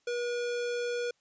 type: tone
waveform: square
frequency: 481.8 Hz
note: B4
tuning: 43 cents flat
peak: -31 dBFS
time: 0.07-1.11 s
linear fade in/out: 5 ms
effects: white hiss -73 dBFS RMS until 1.2 s + resampled to 16000 Hz